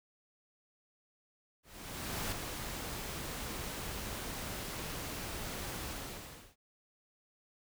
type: noise with ADSR envelope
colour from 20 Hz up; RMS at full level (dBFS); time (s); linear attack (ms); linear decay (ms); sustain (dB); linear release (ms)
pink; -36; 1.63-6.56; 690; 7; -5; 680
effects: none